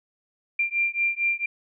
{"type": "beating tone pair", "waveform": "sine", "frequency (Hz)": [2376, 2380.4], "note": ["D7", "D7"], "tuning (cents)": [20, 23], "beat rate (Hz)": 4.4, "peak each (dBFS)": -25, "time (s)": [0.59, 1.46], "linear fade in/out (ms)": 5, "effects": []}